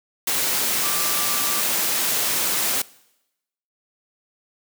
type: tone in noise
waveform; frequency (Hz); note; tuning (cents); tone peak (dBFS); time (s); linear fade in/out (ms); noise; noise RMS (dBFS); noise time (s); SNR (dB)
sine; 1174.7; D6; 0; -31; 0.83-1.61; 5; white; -22; 0.27-2.82; -12
effects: noise-tail reverb RT60 0.9 s tail -22 dB re dry + high-pass 150 Hz 12 dB/octave